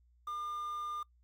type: tone with quantisation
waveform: triangle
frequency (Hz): 1204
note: D6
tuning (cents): +43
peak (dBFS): -35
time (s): 0.27-1.03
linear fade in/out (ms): 5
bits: 10
effects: noise-tail reverb RT60 0.1 s tail -22 dB re dry + added 60 Hz sine -64 dBFS peak until 1.23 s